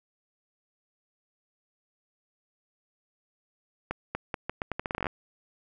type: accelerating click train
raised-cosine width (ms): 0.5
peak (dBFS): -15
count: 16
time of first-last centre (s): 3.91-5.068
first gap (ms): 240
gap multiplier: 0.8
effects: none